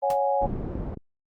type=chord; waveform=sine; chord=C# suspended fourth; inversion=none; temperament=equal with one note detuned; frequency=554.4 / 731.9 / 830.6 Hz; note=C#5 / F#5 / G#5; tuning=0 / -19 / 0 cents; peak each=-24 / -28 / -25 dBFS; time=0.02-0.47 s; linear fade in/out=20 ms
type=noise with exponential decay; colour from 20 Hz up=pink; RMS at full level=-33 dBFS; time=0.1-0.19 s; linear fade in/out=2 ms; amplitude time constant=19 ms
type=low-pass noise; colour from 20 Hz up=pink; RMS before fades=-31 dBFS; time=0.41-0.95 s; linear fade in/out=10 ms; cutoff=440 Hz; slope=12 dB/octave
type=clicks; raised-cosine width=3 ms; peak=-24 dBFS; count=5; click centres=0.457 / 0.531 / 0.713 / 0.754 / 0.973 s
effects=Opus 48 kbps